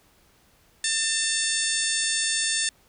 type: harmonic tone with a mistuned harmonic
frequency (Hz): 895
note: A5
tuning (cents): +29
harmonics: 2 / 3 / 4 / 5 / 6 / 7 / 8 / 9 / 10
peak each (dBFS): -30 / -35 / -30 / -32 / -33 / -33 / -32 / -34 / -29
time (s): 0.84-2.69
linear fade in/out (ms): 2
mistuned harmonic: 7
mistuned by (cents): +33
effects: pink hiss -60 dBFS RMS until 2.88 s